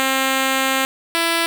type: tone pair in turn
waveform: 5% pulse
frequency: 266.1 / 333.8 Hz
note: C4 / E4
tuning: +29 / +22 cents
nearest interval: major third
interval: 393 cents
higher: second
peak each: -5 dBFS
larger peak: neither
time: 0-0.85 / 1.15-1.46 s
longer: first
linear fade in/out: 0 ms
effects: none